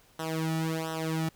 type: tone with flanger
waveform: sawtooth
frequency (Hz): 160.7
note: E3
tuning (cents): -44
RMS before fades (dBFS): -31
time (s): 0.19-1.29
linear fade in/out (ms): 5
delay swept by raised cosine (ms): 0.43 to 1.93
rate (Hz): 1.4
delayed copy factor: -0.95
effects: pink hiss -61 dBFS RMS until 1.35 s